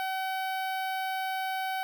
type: tone with notch filter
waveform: sawtooth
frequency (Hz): 760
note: F#5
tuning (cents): +46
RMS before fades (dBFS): -32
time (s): 0-1.83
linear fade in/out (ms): 0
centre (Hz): 6900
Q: 0.69
effects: none